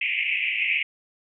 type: band-pass noise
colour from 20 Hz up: pink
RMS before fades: -25 dBFS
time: 0.01-0.83 s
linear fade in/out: 5 ms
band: 2100 to 2800 Hz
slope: 96 dB/octave
effects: none